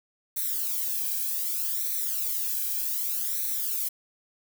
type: noise with flanger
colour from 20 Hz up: violet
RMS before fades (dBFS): -29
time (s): 0.36-3.89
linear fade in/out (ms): 10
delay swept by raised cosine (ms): 0.5 to 1.27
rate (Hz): 0.65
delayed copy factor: +0.85
effects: none